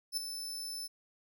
sawtooth tone with ADSR envelope, 5274 Hz, E8, in tune, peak -27 dBFS, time 0.12-0.88 s, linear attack 53 ms, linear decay 5 ms, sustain -9 dB, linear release 20 ms, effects none

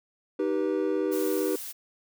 triangle chord, Eb augmented, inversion none, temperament just, 311.1 / 388.9 / 486.1 Hz, Eb4 / G4 / B4, 0 / -14 / -28 cents, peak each -27 / -26 / -28 dBFS, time 0.39-1.56 s, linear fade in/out 5 ms
blue noise, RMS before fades -38 dBFS, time 1.11-1.73 s, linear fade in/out 20 ms
effects none

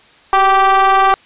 square ring-modulated tone, 196 Hz, G3, in tune, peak -6 dBFS, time 0.33-1.14 s, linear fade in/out 0 ms, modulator 970 Hz, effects white hiss -46 dBFS RMS until 1.25 s + resampled to 8000 Hz

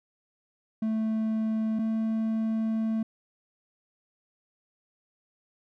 triangle tone pair in turn, 220 / 221.9 Hz, A3 / A3, 0 / +15 cents, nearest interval unison, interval 15 cents, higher second, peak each -23 dBFS, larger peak neither, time 0.82-1.79 / 1.79-3.03 s, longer second, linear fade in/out 5 ms, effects none

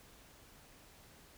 silence, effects pink hiss -60 dBFS RMS until 1.37 s

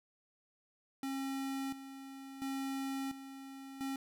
square tone with tremolo, 270 Hz, C#4, 45 cents flat, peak -37 dBFS, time 1.03-3.96 s, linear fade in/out 2 ms, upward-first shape square, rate 0.72 Hz, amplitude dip 70%, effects none

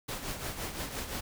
pink noise with tremolo, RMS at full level -35 dBFS, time 0.08-1.21 s, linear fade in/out 10 ms, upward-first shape triangle, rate 5.8 Hz, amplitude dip 65%, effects none

